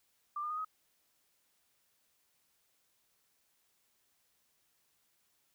sine tone with pitch steps, 1184 / 1210.3 / 1237.1 / 1264.6 Hz, D6 / D#6 / D#6 / D#6, +14 / -48 / -10 / +28 cents, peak -35 dBFS, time 0.36-0.648 s, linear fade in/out 5 ms, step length 72 ms, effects white hiss -75 dBFS RMS until 5.54 s

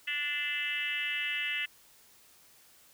sine tone with frequency modulation, 2349 Hz, D7, in tune, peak -30 dBFS, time 0.07-1.66 s, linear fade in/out 10 ms, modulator 297 Hz, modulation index 2.2, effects white hiss -60 dBFS RMS until 2.93 s

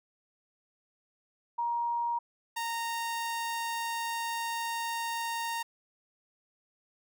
sine / sawtooth tone pair in turn, 944 / 925.1 Hz, A#5 / A#5, +22 / -13 cents, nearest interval unison, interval 35 cents, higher first, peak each -28 dBFS, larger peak neither, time 1.58-2.19 / 2.56-5.63 s, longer second, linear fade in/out 10 ms, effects none

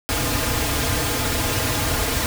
pink noise with comb filter, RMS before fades -22 dBFS, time 0.09-2.26 s, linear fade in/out 0 ms, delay 5.3 ms, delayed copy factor -0.95, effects none

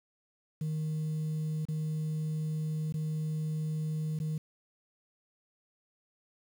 sine tone with dropouts, 155.56 Hz, D#3, in tune, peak -28 dBFS, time 0.61-4.38 s, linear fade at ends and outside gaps 5 ms, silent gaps 1.653-1.685 / 2.925-2.94 / 4.19-4.2 s, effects tanh soft clip ceiling -29 dBFS + 9-bit

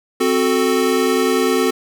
square chord, F# diminished, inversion second, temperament equal, 261.6 / 370 / 440 Hz, C4 / F#4 / A4, 0 / 0 / 0 cents, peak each -20 / -19 / -19 dBFS, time 0.2-1.71 s, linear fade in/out 10 ms, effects none

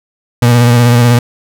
35% pulse tone with vibrato, 120.2 Hz, B2, 46 cents flat, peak -3 dBFS, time 0.42-1.19 s, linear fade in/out 5 ms, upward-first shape sine, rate 16 Hz, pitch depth 33 cents each way, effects none

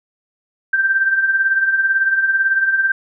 sine tone with tremolo, 1568 Hz, G6, in tune, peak -10 dBFS, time 0.73-2.92 s, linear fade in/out 5 ms, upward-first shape triangle, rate 18 Hz, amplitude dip 65%, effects none

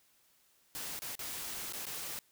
white noise with dropouts, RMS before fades -41 dBFS, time 0.75-2.19 s, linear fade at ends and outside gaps 0 ms, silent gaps 0.991-1.02 / 1.153-1.192 / 1.724-1.734 / 1.854-1.867 s, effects white hiss -69 dBFS RMS until 2.31 s

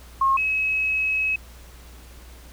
sine tone pair in turn, 1078 / 2564 Hz, C#6 / E7, -49 / -49 cents, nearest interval octave + minor third, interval 1500 cents, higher second, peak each -16 / -20 dBFS, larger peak first, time 0.21-0.37 / 0.37-1.36 s, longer second, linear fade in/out 5 ms, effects added 60 Hz sine -43 dBFS peak until 2.52 s + pink hiss -49 dBFS RMS until 2.52 s

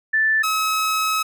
sine / sawtooth tone pair in turn, 1760 / 1283.2 Hz, A6 / E6, 0 / -47 cents, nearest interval perfect fourth, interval 547 cents, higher first, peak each -15 dBFS, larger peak neither, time 0.13-0.43 / 0.43-1.23 s, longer second, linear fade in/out 10 ms, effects none

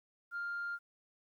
sine tone, 1400 Hz, F6, 4 cents sharp, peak -35 dBFS, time 0.31-0.79 s, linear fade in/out 50 ms, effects tanh soft clip ceiling -33 dBFS + 12-bit

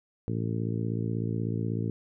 harmonic tone, 56.3 Hz, A1, 40 cents sharp, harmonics 2 / 3 / 4 / 5 / 6 / 7 / 8, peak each -30 / -34 / -36 / -38 / -40 / -41 / -42 dBFS, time 0.28-1.9 s, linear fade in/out 0 ms, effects none

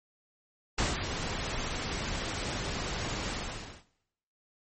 pink noise with ADSR envelope, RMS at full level -27 dBFS, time 0.78-3.84 s, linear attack 5 ms, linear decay 180 ms, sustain -7 dB, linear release 550 ms, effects noise-tail reverb RT60 0.8 s tail -18 dB re dry + MP3 32 kbps

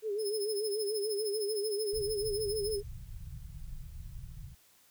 sine tone with vibrato, 419.1 Hz, G#4, 16 cents sharp, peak -31 dBFS, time 0.02-2.83 s, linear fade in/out 50 ms, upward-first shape sine, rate 6.8 Hz, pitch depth 90 cents each way
20% pulse tone with tremolo, 5180 Hz, E8, 31 cents flat, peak -30 dBFS, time 0.18-2.81 s, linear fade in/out 50 ms, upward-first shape sine, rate 13 Hz, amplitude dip 80%
pink low-pass noise, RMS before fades -44 dBFS, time 1.93-4.55 s, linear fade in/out 5 ms, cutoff 150 Hz, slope 48 dB/octave
effects white hiss -64 dBFS RMS until 4.9 s

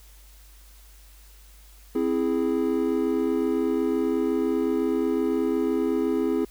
triangle chord, C augmented, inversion none, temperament equal, 261.6 / 329.6 / 415.3 Hz, C4 / E4 / G#4, 0 / 0 / 0 cents, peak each -24 dBFS, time 1.95-6.45 s, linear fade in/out 5 ms, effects added 50 Hz sine -48 dBFS peak until 6.5 s + white hiss -55 dBFS RMS until 6.5 s

